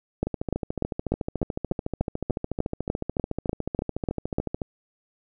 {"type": "two click trains", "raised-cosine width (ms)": 2, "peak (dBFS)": [-14, -10], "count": [61, 15], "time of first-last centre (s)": [[0.27, 4.618], [0.23, 4.384]], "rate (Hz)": [13.8, 3.37], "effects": []}